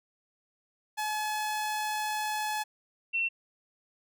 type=tone pair in turn; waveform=sawtooth / sine; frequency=853 / 2708 Hz; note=G#5 / E7; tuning=+46 / +46 cents; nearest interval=octave + minor sixth; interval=2000 cents; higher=second; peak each=-26 dBFS; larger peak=neither; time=0.97-2.64 / 3.13-3.29 s; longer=first; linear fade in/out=20 ms; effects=none